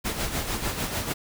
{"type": "noise with tremolo", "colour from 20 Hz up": "pink", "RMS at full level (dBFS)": -27, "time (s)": [0.04, 1.14], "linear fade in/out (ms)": 20, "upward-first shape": "sine", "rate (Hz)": 6.7, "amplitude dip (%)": 55, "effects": []}